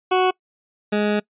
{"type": "tone pair in turn", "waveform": "20% pulse", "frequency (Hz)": [370, 208.7], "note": ["F#4", "G#3"], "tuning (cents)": [0, 9], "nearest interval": "minor seventh", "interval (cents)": 991, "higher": "first", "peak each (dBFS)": [-10, -13], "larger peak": "first", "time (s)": [[0.11, 0.31], [0.92, 1.2]], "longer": "second", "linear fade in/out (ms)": 10, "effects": ["noise-tail reverb RT60 0.1 s tail -24 dB re dry", "resampled to 8000 Hz"]}